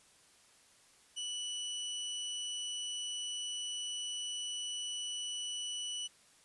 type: tone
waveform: sawtooth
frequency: 2960 Hz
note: F#7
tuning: in tune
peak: -34 dBFS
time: 1.16-6.08 s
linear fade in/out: 20 ms
effects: white hiss -64 dBFS RMS until 6.44 s + resampled to 24000 Hz